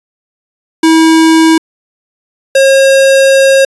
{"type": "tone pair in turn", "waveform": "square", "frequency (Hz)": [322.7, 540.4], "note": ["E4", "C#5"], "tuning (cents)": [-37, -44], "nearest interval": "major sixth", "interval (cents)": 893, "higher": "second", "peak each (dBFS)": -4, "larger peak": "neither", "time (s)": [[0.83, 1.58], [2.55, 3.65]], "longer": "second", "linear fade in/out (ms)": 5, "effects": ["resampled to 24000 Hz"]}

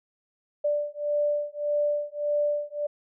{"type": "beating tone pair", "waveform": "sine", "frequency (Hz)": [587.3, 589], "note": ["D5", "D5"], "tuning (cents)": [0, 5], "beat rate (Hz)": 1.7, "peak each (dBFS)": -27, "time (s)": [0.64, 2.87], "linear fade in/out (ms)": 10, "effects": []}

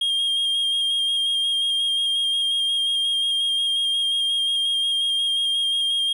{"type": "tone with vibrato", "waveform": "triangle", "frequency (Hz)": 3231, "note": "G#7", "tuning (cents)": -48, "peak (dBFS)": -18, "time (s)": [0.01, 6.13], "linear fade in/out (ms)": 5, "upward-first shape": "square", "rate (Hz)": 5.6, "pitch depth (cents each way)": 14, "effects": []}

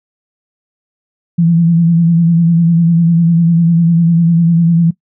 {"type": "tone with vibrato", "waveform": "sine", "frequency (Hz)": 168, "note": "E3", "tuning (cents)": 33, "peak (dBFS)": -6, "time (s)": [1.38, 4.91], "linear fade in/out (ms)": 10, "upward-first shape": "sine", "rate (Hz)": 10, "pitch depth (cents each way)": 46, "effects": ["noise-tail reverb RT60 0.1 s tail -20 dB re dry"]}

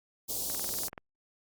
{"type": "band-stop noise", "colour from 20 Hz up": "white", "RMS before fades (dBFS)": -34, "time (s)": [0.28, 0.89], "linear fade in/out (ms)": 20, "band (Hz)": [750, 4200], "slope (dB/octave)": 24}
{"type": "click train", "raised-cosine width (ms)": 0.5, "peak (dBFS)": -26, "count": 11, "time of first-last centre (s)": [0.5, 0.978], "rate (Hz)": 20.9}
{"effects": ["Opus 48 kbps"]}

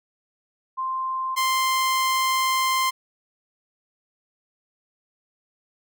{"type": "tone pair in turn", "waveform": ["sine", "sawtooth"], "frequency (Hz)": [1046.5, 1046.5], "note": ["C6", "C6"], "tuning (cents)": [0, 0], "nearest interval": "unison", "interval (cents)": 0, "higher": "neither", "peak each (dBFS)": [-24, -16], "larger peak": "second", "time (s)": [[0.77, 1.36], [1.36, 2.91]], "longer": "second", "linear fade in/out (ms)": 20, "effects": []}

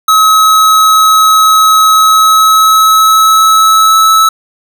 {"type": "tone with pitch glide", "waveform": "square", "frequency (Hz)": [1282, 1303.7], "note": ["E6", "E6"], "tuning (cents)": [-49, -20], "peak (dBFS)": -4, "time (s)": [0.08, 4.29], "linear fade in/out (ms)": 5, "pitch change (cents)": 29, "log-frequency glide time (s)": [1.93, 4.07], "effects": []}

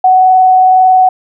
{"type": "tone with frequency modulation", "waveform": "sine", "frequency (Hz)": 746, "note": "F#5", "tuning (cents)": 14, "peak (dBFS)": -3, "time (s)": [0.04, 1.09], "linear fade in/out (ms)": 5, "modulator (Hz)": 21.9, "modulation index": 0.24, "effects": []}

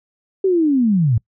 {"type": "linear sweep", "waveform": "sine", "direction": "down", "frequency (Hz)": [392, 101.7], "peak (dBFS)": -12, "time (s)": [0.44, 1.18], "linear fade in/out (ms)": 5, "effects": ["noise-tail reverb RT60 0.1 s tail -25 dB re dry"]}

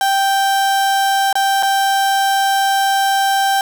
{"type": "tone with dropouts", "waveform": "35% pulse", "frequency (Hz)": 784, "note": "G5", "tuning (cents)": 0, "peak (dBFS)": -11, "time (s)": [0.01, 3.61], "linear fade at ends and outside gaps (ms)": 1, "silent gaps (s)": [[1.328, 1.354], [1.626, 1.631]], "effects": []}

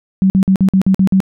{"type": "tone bursts", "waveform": "sine", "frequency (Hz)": 190.5, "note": "G3", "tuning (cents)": -49, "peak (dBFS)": -7, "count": 8, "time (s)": [0.22, 1.203], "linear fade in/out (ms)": 0, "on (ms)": 80, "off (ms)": 49, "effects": []}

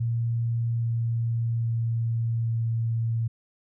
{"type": "tone with pitch steps", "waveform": "sine", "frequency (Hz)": [116.54, 115.87, 115.2, 114.54], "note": ["A#2", "A#2", "A#2", "A#2"], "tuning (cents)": [0, -10, -20, -30], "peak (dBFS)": -23, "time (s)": [0, 3.28], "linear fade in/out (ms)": 10, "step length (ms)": 820, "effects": []}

